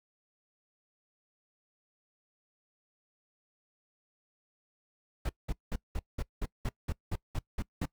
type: noise bursts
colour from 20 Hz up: brown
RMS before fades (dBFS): -32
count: 12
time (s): 5.25-7.856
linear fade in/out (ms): 5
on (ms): 43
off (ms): 190
effects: noise-tail reverb RT60 0.1 s tail -22 dB re dry